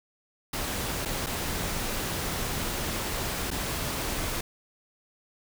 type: noise with dropouts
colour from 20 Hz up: pink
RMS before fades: -31 dBFS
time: 0.53-4.41 s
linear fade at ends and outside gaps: 5 ms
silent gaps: 1.052-1.056 / 1.263-1.267 / 3.505-3.512 s
effects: none